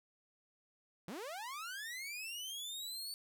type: linear sweep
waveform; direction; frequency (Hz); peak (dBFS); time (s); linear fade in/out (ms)
sawtooth; up; 153 to 4516; -39; 1.08-3.14; 0
effects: none

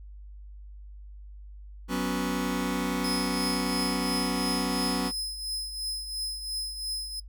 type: chord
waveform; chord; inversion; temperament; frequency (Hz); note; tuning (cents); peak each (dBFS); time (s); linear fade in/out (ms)
sawtooth; F# suspended fourth; none; just; 185 / 246.7 / 277.5; F#3 / B3 / C#4; 0 / -2 / +2; -27; 1.88-5.12; 50
type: tone with tremolo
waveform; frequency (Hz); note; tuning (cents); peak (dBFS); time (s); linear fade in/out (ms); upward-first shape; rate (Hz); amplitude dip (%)
sawtooth; 5100; D#8; +42; -26; 3.04-7.2; 5; triangle; 2.9; 65
effects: noise-tail reverb RT60 0.1 s tail -20 dB re dry + added 50 Hz sine -42 dBFS peak until 7.28 s

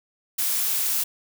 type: noise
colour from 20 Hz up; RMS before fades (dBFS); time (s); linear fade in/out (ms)
blue; -24; 0.38-1.04; 10
effects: none

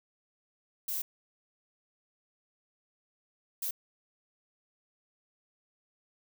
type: noise bursts at uneven times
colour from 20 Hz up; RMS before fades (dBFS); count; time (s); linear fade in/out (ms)
violet; -34; 2; 0.88-1.02 / 3.62-3.71; 5
effects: none

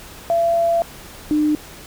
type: tone pair in turn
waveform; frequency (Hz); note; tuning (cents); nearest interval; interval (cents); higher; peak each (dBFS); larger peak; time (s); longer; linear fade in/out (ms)
sine; 676 / 302; E5 / D4; +43 / +48; octave + major second; 1395; first; -14; neither; 0.3-0.82 / 1.31-1.55; first; 0
effects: pink hiss -39 dBFS RMS until 1.86 s

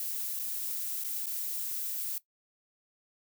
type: noise with dropouts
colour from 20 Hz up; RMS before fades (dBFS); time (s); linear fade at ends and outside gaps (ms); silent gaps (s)
violet; -35; 0-2.18; 1; 0.391-0.396 / 1.038-1.045 / 1.259-1.268
effects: noise-tail reverb RT60 0.1 s tail -17 dB re dry

